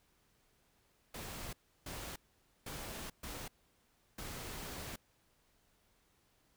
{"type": "noise bursts at uneven times", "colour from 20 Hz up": "pink", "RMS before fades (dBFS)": -45, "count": 5, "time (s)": [[1.14, 1.53], [1.86, 2.16], [2.66, 3.1], [3.23, 3.48], [4.18, 4.96]], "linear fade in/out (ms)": 5, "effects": ["pink hiss -73 dBFS RMS until 6.56 s"]}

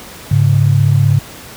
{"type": "tone pair together", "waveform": "sine", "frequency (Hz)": [104.18, 140], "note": ["G#2", "C#3"], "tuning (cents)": [6, 18], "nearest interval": "perfect fourth", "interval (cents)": 512, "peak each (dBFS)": -10, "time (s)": [0.31, 1.19], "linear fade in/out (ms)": 5, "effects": ["pink hiss -33 dBFS RMS until 1.56 s", "high-pass 60 Hz 12 dB/octave"]}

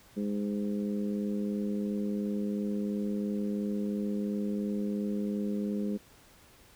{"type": "harmonic tone", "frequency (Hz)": 102.9, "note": "G#2", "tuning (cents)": -16, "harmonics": [2, 3, 4, 5], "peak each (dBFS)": [-30, -39, -39, -43], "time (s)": [0.16, 5.98], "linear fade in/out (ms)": 20, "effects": ["pink hiss -58 dBFS RMS until 6.75 s"]}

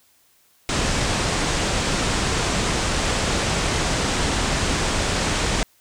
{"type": "low-pass noise", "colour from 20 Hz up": "pink", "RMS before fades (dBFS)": -22, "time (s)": [0.69, 5.63], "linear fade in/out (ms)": 0, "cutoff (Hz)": 8700, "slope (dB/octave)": 48, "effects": ["white hiss -59 dBFS RMS until 5.8 s"]}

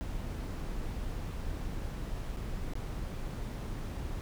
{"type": "noise with dropouts", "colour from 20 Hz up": "brown", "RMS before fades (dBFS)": -37, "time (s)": [0.01, 4.21], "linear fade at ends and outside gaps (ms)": 0, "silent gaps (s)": [[2.365, 2.37], [2.735, 2.754]], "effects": []}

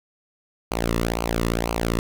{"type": "tone with flanger", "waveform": "sawtooth", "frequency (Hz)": 57.5, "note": "A#1", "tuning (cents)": -23, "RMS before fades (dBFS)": -24, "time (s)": [0.71, 1.99], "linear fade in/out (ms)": 0, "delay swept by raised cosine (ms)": [0.55, 1.31], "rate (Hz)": 2, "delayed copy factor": -0.8, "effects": []}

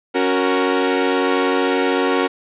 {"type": "chord", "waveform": "sawtooth", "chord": "F# major", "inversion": "second", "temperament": "equal", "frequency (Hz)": [277.2, 370, 466.2], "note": ["C#4", "F#4", "A#4"], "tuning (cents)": [0, 0, 0], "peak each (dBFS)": -16, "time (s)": [0.14, 2.28], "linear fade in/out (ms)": 20, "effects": ["resampled to 8000 Hz", "8-bit"]}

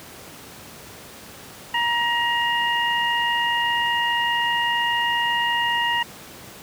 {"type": "harmonic tone", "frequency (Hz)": 945, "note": "A#5", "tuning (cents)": 23, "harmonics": [1, 2, 3], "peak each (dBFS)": [-23, -23, -25], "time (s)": [1.74, 6.03], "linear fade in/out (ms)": 5, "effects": ["pink hiss -41 dBFS RMS until 6.62 s", "high-pass 100 Hz 12 dB/octave"]}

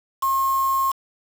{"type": "tone with quantisation", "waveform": "sine", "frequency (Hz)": 1074, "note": "C6", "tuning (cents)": 45, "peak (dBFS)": -18, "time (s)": [0.22, 0.92], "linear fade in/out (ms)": 10, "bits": 5, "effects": []}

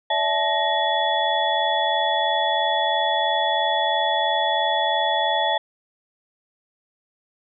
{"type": "tone cluster", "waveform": "sine", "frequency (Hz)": [578, 661, 868, 1873, 3410], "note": ["D5", "E5", "A5", "A#6", "G#7"], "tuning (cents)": [-28, 5, -24, 8, 45], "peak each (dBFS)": [-28, -25, -22, -28, -25], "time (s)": [0.1, 5.58], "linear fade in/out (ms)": 5, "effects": []}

